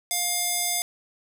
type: tone with band-pass filter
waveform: square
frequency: 707 Hz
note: F5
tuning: 21 cents sharp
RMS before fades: -26 dBFS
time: 0.11-0.82 s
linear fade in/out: 0 ms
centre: 10000 Hz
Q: 1
effects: none